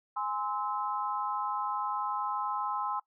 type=chord; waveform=sine; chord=Ab augmented; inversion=none; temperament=just; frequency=830.6 / 1038.3 / 1297.8 Hz; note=Ab5 / C6 / E6; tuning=0 / -14 / -27 cents; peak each=-35 / -34 / -36 dBFS; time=0.16-3 s; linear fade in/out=10 ms; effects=noise-tail reverb RT60 0.1 s tail -19 dB re dry